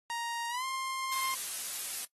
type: tone with pitch glide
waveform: sawtooth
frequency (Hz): 936 to 1056.7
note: A#5 to C6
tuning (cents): +7 to +17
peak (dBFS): -30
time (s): 0.1-1.34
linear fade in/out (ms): 0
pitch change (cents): +210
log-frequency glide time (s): 0.49-0.65
type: noise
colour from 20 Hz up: blue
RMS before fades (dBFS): -35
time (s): 1.12-2.05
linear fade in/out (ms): 5
effects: noise-tail reverb RT60 0.1 s tail -21 dB re dry + AAC 32 kbps